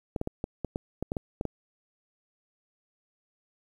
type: clicks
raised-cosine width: 2 ms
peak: -17 dBFS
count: 11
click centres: 0.162 / 0.214 / 0.274 / 0.441 / 0.647 / 0.759 / 1.026 / 1.119 / 1.168 / 1.411 / 1.453 s
effects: 9-bit